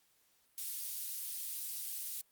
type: high-pass noise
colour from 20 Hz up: white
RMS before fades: -41 dBFS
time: 0.58-2.21 s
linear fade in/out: 0 ms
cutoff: 4700 Hz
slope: 12 dB/octave
effects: white hiss -72 dBFS RMS until 2.31 s + Opus 48 kbps